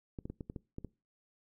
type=clicks; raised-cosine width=3 ms; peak=-28 dBFS; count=8; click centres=0.188 / 0.255 / 0.3 / 0.408 / 0.499 / 0.562 / 0.784 / 0.847 s; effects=noise-tail reverb RT60 0.3 s tail -23 dB re dry